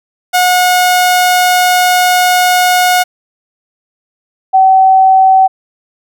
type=tone pair in turn; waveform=sawtooth / sine; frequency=725 / 762.4 Hz; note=F#5 / G5; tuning=-35 / -48 cents; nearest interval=minor second; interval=87 cents; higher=second; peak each=-3 dBFS; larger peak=neither; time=0.33-3.04 / 4.53-5.48 s; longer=first; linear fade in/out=20 ms; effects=none